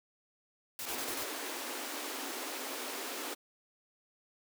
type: noise bursts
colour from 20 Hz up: white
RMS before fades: -40 dBFS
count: 5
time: 0.79-1.236 s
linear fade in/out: 2 ms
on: 66 ms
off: 29 ms
type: high-pass noise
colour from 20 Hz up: pink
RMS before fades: -40 dBFS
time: 0.85-3.35 s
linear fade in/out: 20 ms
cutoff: 250 Hz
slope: 96 dB/octave
effects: none